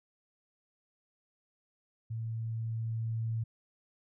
sine tone with level ramp, 113.1 Hz, A2, 48 cents sharp, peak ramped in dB -34 to -30 dBFS, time 2.1-3.44 s, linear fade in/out 10 ms, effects none

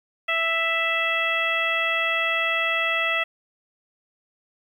harmonic tone, 660 Hz, E5, 2 cents sharp, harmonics 1 / 2 / 3 / 4 / 5, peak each -30 / -28 / -25 / -25 / -31 dBFS, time 0.28-3.24 s, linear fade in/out 10 ms, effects 9-bit

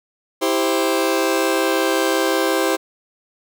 sawtooth chord, C major, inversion first, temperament just, 327 / 392.4 / 523.3 Hz, E4 / G4 / C5, -14 / +2 / 0 cents, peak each -17 dBFS, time 0.41-2.77 s, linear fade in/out 20 ms, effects none

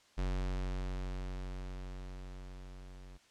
square tone with level ramp, 46.25 Hz, F#1, in tune, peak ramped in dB -32 to -50 dBFS, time 0.17-3.18 s, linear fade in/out 20 ms, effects white hiss -65 dBFS RMS until 3.3 s + low-pass 6000 Hz 12 dB/octave

